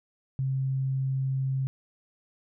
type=tone; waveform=sine; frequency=133.4 Hz; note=C3; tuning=34 cents sharp; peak=-25 dBFS; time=0.39-1.67 s; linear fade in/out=0 ms; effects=none